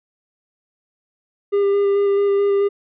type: tone with vibrato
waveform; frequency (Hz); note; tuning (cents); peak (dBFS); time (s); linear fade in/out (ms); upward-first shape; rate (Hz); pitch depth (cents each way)
triangle; 401; G4; +39; -12; 1.52-2.69; 20; square; 4.6; 11
effects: resampled to 8000 Hz